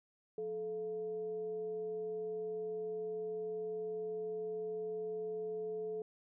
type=tone with frequency modulation; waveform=sine; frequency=433.2 Hz; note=A4; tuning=27 cents flat; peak=-37 dBFS; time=0.38-6.02 s; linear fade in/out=2 ms; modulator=255 Hz; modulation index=0.3; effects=none